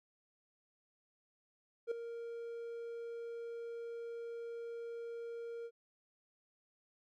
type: tone with ADSR envelope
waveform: triangle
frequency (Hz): 466.2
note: A#4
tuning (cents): 0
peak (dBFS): -29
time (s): 1.87-5.71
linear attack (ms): 44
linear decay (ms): 3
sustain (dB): -11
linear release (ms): 56
effects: none